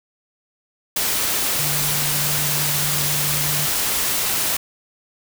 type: tone in noise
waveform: sine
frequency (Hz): 146.83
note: D3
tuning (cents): 0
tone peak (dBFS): -27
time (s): 1.59-3.66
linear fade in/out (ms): 5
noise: white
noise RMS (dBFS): -21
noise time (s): 0.96-4.57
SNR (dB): -9
effects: none